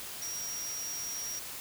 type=tone in noise; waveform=sine; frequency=5680 Hz; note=F8; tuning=28 cents sharp; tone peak=-36 dBFS; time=0.22-1.39 s; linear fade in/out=0 ms; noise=white; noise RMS=-42 dBFS; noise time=0-1.6 s; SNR=+3 dB; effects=none